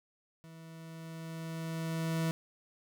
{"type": "tone with level ramp", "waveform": "40% pulse", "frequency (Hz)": 162.9, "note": "E3", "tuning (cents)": -20, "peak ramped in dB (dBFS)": [-49, -28], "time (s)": [0.44, 2.31], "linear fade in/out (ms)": 0, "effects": []}